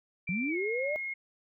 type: tone with pitch glide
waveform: sine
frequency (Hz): 2349 to 2154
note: D7 to C7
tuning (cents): 0 to +50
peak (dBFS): -33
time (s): 0.27-1.14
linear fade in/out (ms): 10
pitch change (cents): -150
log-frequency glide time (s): 0.48-0.58
type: linear sweep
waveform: sine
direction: up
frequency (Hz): 164.81 to 620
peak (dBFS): -30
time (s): 0.29-0.96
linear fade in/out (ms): 0
effects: none